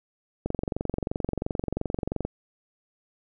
click train, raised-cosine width 2 ms, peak -14 dBFS, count 42, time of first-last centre 0.46-2.25 s, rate 22.9 Hz, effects none

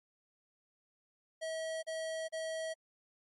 square tone bursts, 643 Hz, E5, 43 cents flat, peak -37 dBFS, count 3, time 1.41-2.742 s, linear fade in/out 20 ms, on 420 ms, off 36 ms, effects MP3 48 kbps

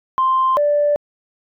sine tone pair in turn, 1046.5 / 586 Hz, C6 / D5, 0 / -4 cents, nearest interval minor seventh, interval 1004 cents, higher first, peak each -12 dBFS, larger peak neither, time 0.18-0.57 / 0.57-0.96 s, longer neither, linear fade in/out 0 ms, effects tanh soft clip ceiling -8 dBFS

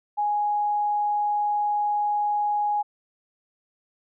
sine tone, 830.6 Hz, G#5, in tune, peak -21 dBFS, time 0.17-2.83 s, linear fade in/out 20 ms, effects none

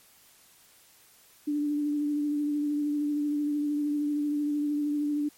sine tone with vibrato, 293.9 Hz, D4, 1 cent sharp, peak -25 dBFS, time 1.47-5.29 s, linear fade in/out 10 ms, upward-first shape triangle, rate 13 Hz, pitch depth 25 cents each way, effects white hiss -58 dBFS RMS until 5.37 s + MP3 64 kbps

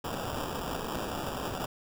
white noise with sample-and-hold, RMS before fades -35 dBFS, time 0.04-1.66 s, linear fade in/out 5 ms, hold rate 2100 Hz, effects none

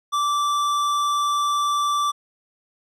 sine tone with tanh clipping, 1167 Hz, D6, 11 cents flat, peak -21 dBFS, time 0.12-2.12 s, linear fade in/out 20 ms, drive 15 dB, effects none

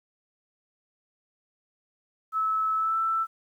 sine tone with pitch glide, 1301 to 1327.6 Hz, E6 to E6, -23 to +12 cents, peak -23 dBFS, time 2.32-3.27 s, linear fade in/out 50 ms, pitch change +35 cents, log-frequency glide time 2.76-2.98 s, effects 10-bit

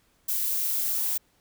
violet noise with high-pass filter sweep, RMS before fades -27 dBFS, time 0.28-1.18 s, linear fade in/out 10 ms, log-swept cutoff 350 to 910 Hz, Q 5.1, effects pink hiss -66 dBFS RMS until 1.4 s

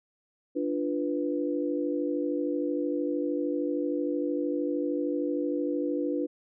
sine chord, B diminished, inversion first, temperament equal with one note detuned, 293.7 / 346.8 / 493.9 Hz, D4 / F4 / B4, 0 / -12 / 0 cents, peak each -29 / -32 / -32 dBFS, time 0.55-6.27 s, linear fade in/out 20 ms, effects none

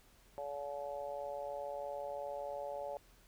harmonic tone, 143 Hz, D3, 46 cents flat, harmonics 3 / 4 / 5 / 6, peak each -51 / -41 / -47 / -47 dBFS, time 0.38-2.97 s, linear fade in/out 0 ms, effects added 42 Hz sine -66 dBFS peak until 3.27 s + pink hiss -66 dBFS RMS until 3.27 s

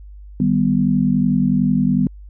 sine chord, Eb augmented, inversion none, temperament equal with one note detuned, 153.33 / 196 / 246.9 Hz, Eb3 / G3 / B3, -25 / 0 / 0 cents, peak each -20 / -17 / -17 dBFS, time 0.4-2.07 s, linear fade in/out 2 ms, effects added 50 Hz sine -35 dBFS peak until 2.29 s

